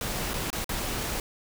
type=noise with dropouts; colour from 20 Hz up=pink; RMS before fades=-31 dBFS; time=0.01-1.2 s; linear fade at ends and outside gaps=1 ms; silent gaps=0.335-0.34 / 0.503-0.529 / 0.644-0.692 s; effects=none